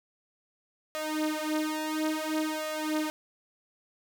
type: tone with flanger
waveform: sawtooth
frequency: 309.8 Hz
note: D#4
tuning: 7 cents flat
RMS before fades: -31 dBFS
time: 0.95-3.1 s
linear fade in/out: 0 ms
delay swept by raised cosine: 1.7 to 7.6 ms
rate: 0.58 Hz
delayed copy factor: +1
effects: none